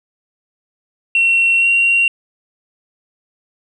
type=tone with pitch glide; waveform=sine; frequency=2724 to 2752 Hz; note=F7 to F7; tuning=-44 to -26 cents; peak=-9 dBFS; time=1.15-2.08 s; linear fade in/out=2 ms; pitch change=+18 cents; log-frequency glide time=1.58-1.68 s; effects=tanh soft clip ceiling -6 dBFS